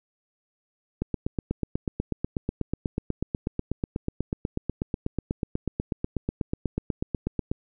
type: click train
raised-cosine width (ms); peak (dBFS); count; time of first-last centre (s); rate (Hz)
3; -13; 54; 1.02-7.515; 8.16
effects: none